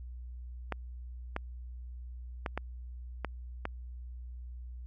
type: clicks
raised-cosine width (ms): 0.5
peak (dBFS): -18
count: 6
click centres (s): 0.723 / 1.364 / 2.462 / 2.576 / 3.247 / 3.654
effects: added 61 Hz sine -41 dBFS peak until 4.86 s